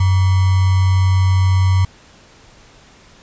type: tone with sample-and-hold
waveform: sine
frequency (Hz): 93.9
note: F#2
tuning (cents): +26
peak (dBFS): -10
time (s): 0-1.85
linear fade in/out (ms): 5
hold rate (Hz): 1050
effects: pink hiss -46 dBFS RMS until 3.22 s + resampled to 16000 Hz